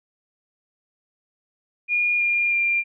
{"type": "tone with pitch steps", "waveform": "sine", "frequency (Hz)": [2429, 2408, 2387], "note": ["D#7", "D7", "D7"], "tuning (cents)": [-42, 43, 28], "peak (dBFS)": -18, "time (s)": [1.88, 2.84], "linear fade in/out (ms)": 50, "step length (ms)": 320, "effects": []}